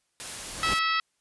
white noise, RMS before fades -37 dBFS, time 0.2-0.79 s, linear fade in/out 0 ms
pink noise with exponential growth, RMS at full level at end -29 dBFS, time 0.23-0.74 s, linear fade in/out 5 ms, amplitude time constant 110 ms
harmonic tone, 651 Hz, E5, 22 cents flat, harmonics 2 / 3 / 4 / 5 / 6 / 7 / 8, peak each -26 / -30 / -32 / -34 / -36 / -37 / -38 dBFS, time 0.63-1 s, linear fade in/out 2 ms
effects white hiss -74 dBFS RMS until 1.2 s + resampled to 24000 Hz

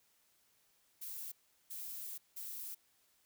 violet noise bursts at uneven times, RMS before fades -45 dBFS, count 3, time 1.01-1.32 / 1.7-2.18 / 2.36-2.75 s, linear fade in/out 10 ms, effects white hiss -73 dBFS RMS until 3.25 s

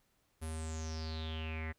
square tone with low-pass filter sweep, 79.6 Hz, D#2, 40 cents sharp, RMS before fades -40 dBFS, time 0.41-1.73 s, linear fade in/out 20 ms, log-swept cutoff 11000 to 1900 Hz, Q 8.6, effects pink hiss -75 dBFS RMS until 1.78 s

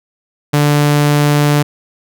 sawtooth tone, 146.7 Hz, D3, 2 cents flat, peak -5 dBFS, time 0.53-1.63 s, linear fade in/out 10 ms, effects none

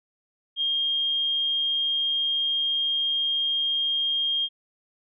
sine tone, 3223 Hz, G7, 47 cents sharp, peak -22 dBFS, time 0.56-4.49 s, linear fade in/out 50 ms, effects none

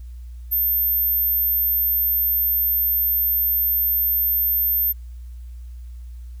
sine tone, 13320 Hz, G#9, 4 cents sharp, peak -17 dBFS, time 0.51-4.93 s, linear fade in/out 20 ms, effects added 60 Hz sine -33 dBFS peak until 6.4 s + white hiss -62 dBFS RMS until 6.4 s

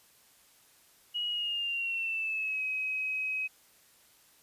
sine tone with pitch glide, 2900 to 2539 Hz, F#7 to D#7, -35 to +34 cents, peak -30 dBFS, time 1.14-3.48 s, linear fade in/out 20 ms, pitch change -231 cents, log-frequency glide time 1.3-2.62 s, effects white hiss -62 dBFS RMS until 4.42 s + resampled to 32000 Hz

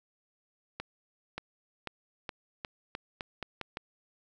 accelerating click train, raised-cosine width 0.3 ms, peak -20 dBFS, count 10, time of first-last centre 0.8-3.771 s, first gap 580 ms, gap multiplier 0.85, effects 10-bit

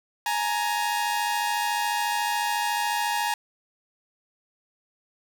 sawtooth tone pair together, 838.3 / 932.3 Hz, G#5 / A#5, +16 / 0 cents, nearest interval major second, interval 184 cents, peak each -23 dBFS, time 0.26-3.34 s, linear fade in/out 2 ms, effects none

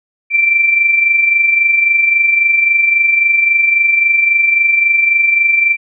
sine tone with amplitude modulation, 2349 Hz, D7, in tune, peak -6 dBFS, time 0.3-5.77 s, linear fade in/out 50 ms, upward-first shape sine, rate 23.7 Hz, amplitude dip 50%, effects none

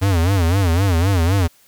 square tone with vibrato, 90.4 Hz, F#2, 40 cents flat, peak -14 dBFS, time 0.01-1.48 s, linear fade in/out 20 ms, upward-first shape sine, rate 3.9 Hz, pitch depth 180 cents each way, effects white hiss -53 dBFS RMS until 1.67 s

